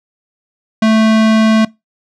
square tone, 220 Hz, A3, in tune, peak -8 dBFS, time 0.82-1.65 s, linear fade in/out 5 ms, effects noise-tail reverb RT60 0.2 s tail -22 dB re dry + low-pass 5000 Hz 12 dB/octave

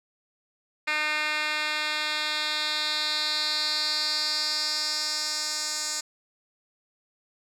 10% pulse tone with band-pass filter sweep, 304 Hz, D#4, 40 cents flat, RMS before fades -28 dBFS, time 0.87-6.01 s, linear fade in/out 10 ms, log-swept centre 2600 to 6400 Hz, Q 3.4, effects none

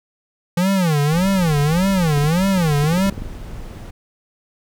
square tone with vibrato, 168.1 Hz, E3, 34 cents sharp, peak -15 dBFS, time 0.57-3.1 s, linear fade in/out 5 ms, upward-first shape sine, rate 1.7 Hz, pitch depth 270 cents each way
brown noise, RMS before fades -31 dBFS, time 1.12-3.91 s, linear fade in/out 10 ms
clicks, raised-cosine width 3 ms, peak -17 dBFS, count 10, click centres 2.176 / 2.242 / 2.577 / 2.841 / 2.933 / 2.978 / 3.068 / 3.125 / 3.179 / 3.221 s
effects none

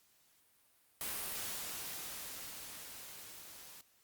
white noise with level ramp, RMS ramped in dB -39 to -54 dBFS, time 1.01-3.81 s, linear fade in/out 0 ms, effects white hiss -70 dBFS RMS until 4.03 s + Opus 48 kbps

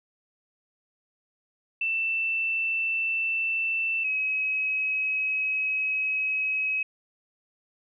sine tone pair in turn, 2667 / 2552 Hz, E7 / D#7, +20 / +43 cents, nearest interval minor second, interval 77 cents, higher first, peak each -24 dBFS, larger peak neither, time 1.81-4.04 / 4.04-6.83 s, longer second, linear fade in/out 5 ms, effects none

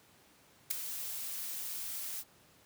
blue noise with ADSR envelope, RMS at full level -28 dBFS, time 0.7-2.24 s, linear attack 13 ms, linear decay 3 ms, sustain -12 dB, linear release 46 ms, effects pink hiss -63 dBFS RMS until 2.65 s + high-pass 100 Hz 12 dB/octave

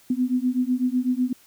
sine beating tone pair, 247.8 / 255.8 Hz, B3 / C4, +6 / -39 cents, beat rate 8 Hz, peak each -23 dBFS, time 0.1-1.33 s, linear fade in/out 5 ms, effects white hiss -55 dBFS RMS until 1.46 s

